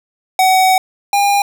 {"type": "tone pair in turn", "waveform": "square", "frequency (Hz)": [752, 807.1], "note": ["F#5", "G#5"], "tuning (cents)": [28, -50], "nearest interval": "minor second", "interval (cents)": 122, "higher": "second", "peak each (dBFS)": [-9, -11], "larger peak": "first", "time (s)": [[0.39, 0.78], [1.13, 1.42]], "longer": "first", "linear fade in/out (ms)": 2, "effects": []}